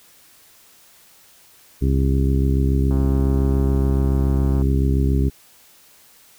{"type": "harmonic tone", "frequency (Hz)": 67.1, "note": "C2", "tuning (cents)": 44, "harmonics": [1, 2, 3, 4, 5, 6], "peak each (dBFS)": [-17, -21, -27, -25, -30, -29], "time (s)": [1.81, 5.3], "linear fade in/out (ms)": 20}
{"type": "click train", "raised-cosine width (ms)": 1, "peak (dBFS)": -22, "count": 230, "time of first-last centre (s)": [2.91, 4.619], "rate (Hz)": 134}
{"effects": ["white hiss -51 dBFS RMS until 6.38 s"]}